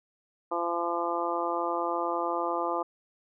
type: harmonic tone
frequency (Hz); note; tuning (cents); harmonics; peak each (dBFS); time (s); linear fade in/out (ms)
171.3; F3; -33; 2 / 3 / 4 / 5 / 6 / 7; -34 / -34 / -34 / -34 / -34 / -34; 0.51-2.83; 10
effects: none